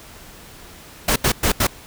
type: noise bursts at uneven times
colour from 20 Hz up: pink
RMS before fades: -17 dBFS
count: 4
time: 1.08-1.16 / 1.24-1.32 / 1.43-1.52 / 1.6-1.67 s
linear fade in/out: 5 ms
effects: pink hiss -42 dBFS RMS until 1.86 s